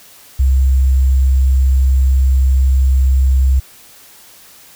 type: tone with sample-and-hold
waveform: sine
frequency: 65.9 Hz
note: C2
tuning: 13 cents sharp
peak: -8 dBFS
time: 0.39-3.6 s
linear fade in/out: 10 ms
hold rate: 7350 Hz
effects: white hiss -42 dBFS RMS until 4.75 s